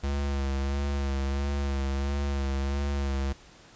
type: tone with vibrato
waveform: square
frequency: 69.3 Hz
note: C#2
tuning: in tune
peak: -27 dBFS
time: 0.03-3.33 s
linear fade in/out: 10 ms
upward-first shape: sine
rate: 1.5 Hz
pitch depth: 36 cents each way
effects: pink hiss -53 dBFS RMS until 3.75 s + resampled to 16000 Hz